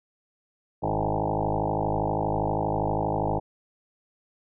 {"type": "tone with frequency modulation", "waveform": "sine", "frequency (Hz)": 471.4, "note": "A#4", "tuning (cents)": 19, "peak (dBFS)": -23, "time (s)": [0.82, 3.4], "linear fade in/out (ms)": 20, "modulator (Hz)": 52.5, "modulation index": 8, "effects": []}